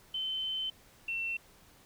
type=tone pair in turn; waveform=sine; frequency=3070 / 2701 Hz; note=G7 / E7; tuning=-37 / +42 cents; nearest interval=major second; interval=221 cents; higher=first; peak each=-32 / -32 dBFS; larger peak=neither; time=0.14-0.7 / 1.08-1.37 s; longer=first; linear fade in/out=5 ms; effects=pink hiss -60 dBFS RMS until 1.85 s